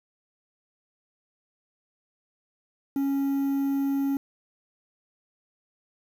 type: tone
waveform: triangle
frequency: 276.3 Hz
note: C#4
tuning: 6 cents flat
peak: -21 dBFS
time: 2.96-4.17 s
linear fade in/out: 2 ms
effects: 8-bit